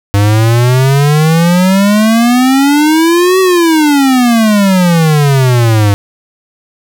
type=exponential two-way sweep; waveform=square; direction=up then down; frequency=99.6 to 380.5 to 99.6 Hz; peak=-6 dBFS; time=0.14-5.94 s; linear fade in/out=0 ms; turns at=3.4 s; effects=none